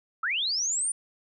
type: linear sweep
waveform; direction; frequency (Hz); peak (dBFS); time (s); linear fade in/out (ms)
sine; up; 1227 to 9397; -25; 0.23-0.92; 5
effects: none